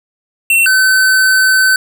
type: tone pair in turn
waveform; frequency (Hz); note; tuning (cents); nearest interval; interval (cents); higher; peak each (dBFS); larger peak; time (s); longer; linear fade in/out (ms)
square; 2711 / 1525.7; E7 / G6; +48 / -47; minor seventh; 995; first; -8; neither; 0.5-0.66 / 0.66-1.76; second; 2
effects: none